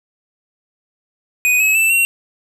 square tone with pitch steps, 2489 / 2569 / 2652 / 2738 Hz, D#7 / E7 / E7 / F7, 0 / -45 / +10 / -35 cents, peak -12 dBFS, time 1.45-2.05 s, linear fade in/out 0 ms, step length 150 ms, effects none

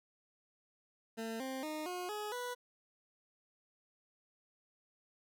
20% pulse tone with pitch steps, 225.4 / 263.4 / 307.9 / 359.9 / 420.6 / 491.6 Hz, A3 / C4 / D#4 / F#4 / G#4 / B4, +42 / +12 / -18 / -48 / +22 / -8 cents, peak -34 dBFS, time 1.17-2.55 s, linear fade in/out 20 ms, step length 230 ms, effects none

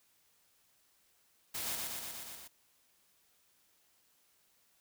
white noise with echo, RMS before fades -39 dBFS, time 1.54-1.76 s, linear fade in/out 10 ms, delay 120 ms, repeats 6, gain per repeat -2 dB, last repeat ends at 2.48 s, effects white hiss -71 dBFS RMS until 4.8 s

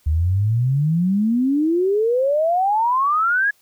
sine exponential sweep, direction up, 73.7 to 1701 Hz, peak -15 dBFS, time 0.06-3.51 s, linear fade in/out 10 ms, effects white hiss -59 dBFS RMS until 3.61 s

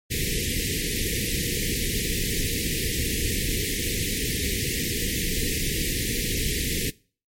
pink band-stop noise, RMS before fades -26 dBFS, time 0.1-6.91 s, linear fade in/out 20 ms, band 490 to 1800 Hz, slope 96 dB/octave, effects noise-tail reverb RT60 0.4 s tail -22 dB re dry + MP3 64 kbps

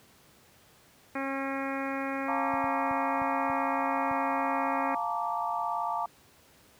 harmonic tone, 271.7 Hz, C#4, 35 cents flat, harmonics 1 / 2 / 3 / 4 / 5 / 6 / 7 / 8 / 9, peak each -34 / -37 / -39 / -40 / -41 / -42 / -42 / -43 / -44 dBFS, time 1.15-4.95 s, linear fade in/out 5 ms
sine chord, Bb major seventh, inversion second, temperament just, 699.2 / 874.1 / 932.3 / 1165.4 Hz, F5 / A5 / Bb5 / D6, +2 / -12 / 0 / -14 cents, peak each -34 dBFS, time 2.28-6.06 s, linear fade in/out 5 ms
clicks, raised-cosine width 5 ms, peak -30 dBFS, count 6, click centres 2.538 / 2.641 / 2.911 / 3.217 / 3.498 / 4.112 s
effects pink hiss -59 dBFS RMS until 6.79 s + high-pass 80 Hz 12 dB/octave

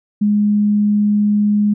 sine tone, 207.7 Hz, G#3, in tune, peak -11 dBFS, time 0.21-1.74 s, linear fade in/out 10 ms, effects none

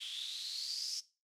blue noise with band-pass filter sweep, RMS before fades -41 dBFS, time 0-1.01 s, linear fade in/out 20 ms, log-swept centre 3200 to 5400 Hz, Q 9.8, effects noise-tail reverb RT60 0.3 s tail -18 dB re dry + low-pass 10000 Hz 12 dB/octave

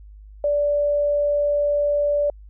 sine tone, 582 Hz, D5, 16 cents flat, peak -17 dBFS, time 0.44-2.3 s, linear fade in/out 2 ms, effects added 51 Hz sine -40 dBFS peak until 2.49 s

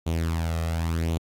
sawtooth tone with flanger, 82.41 Hz, E2, in tune, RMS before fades -26 dBFS, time 0.06-1.18 s, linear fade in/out 10 ms, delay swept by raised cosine 0.29 to 1.59 ms, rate 0.91 Hz, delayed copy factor +0.65, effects AAC 64 kbps

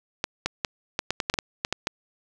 clicks, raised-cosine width 0.2 ms, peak -7 dBFS, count 12, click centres 0.241 / 0.46 / 0.648 / 0.991 / 1.106 / 1.202 / 1.299 / 1.34 / 1.388 / 1.649 / 1.726 / 1.871 s, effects none

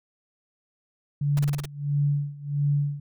sine tone with tremolo, 144 Hz, D3, 34 cents flat, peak -19 dBFS, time 1.21-3 s, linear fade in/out 5 ms, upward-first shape sine, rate 1.5 Hz, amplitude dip 90%
pink noise bursts, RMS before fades -35 dBFS, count 6, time 1.37-1.656 s, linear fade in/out 2 ms, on 21 ms, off 32 ms
effects none

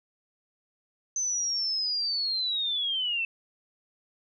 sine linear sweep, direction down, 6180 to 2637 Hz, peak -26 dBFS, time 1.16-3.25 s, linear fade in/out 2 ms, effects none

